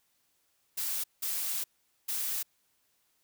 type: noise bursts at uneven times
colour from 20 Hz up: blue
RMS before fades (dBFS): -33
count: 3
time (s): 0.77-1.04 / 1.22-1.64 / 2.08-2.43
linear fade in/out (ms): 10
effects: white hiss -73 dBFS RMS until 3.23 s